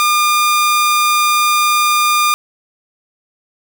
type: tone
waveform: sawtooth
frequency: 1207 Hz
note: D6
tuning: 47 cents sharp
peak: -7 dBFS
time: 0-2.34 s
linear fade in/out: 0 ms
effects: none